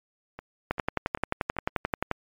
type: two click trains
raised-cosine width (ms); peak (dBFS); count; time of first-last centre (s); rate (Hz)
0.5; -23 / -10; 4 / 17; 0.39-1.566 / 0.71-2.114; 2.55 / 11.4
effects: MP3 96 kbps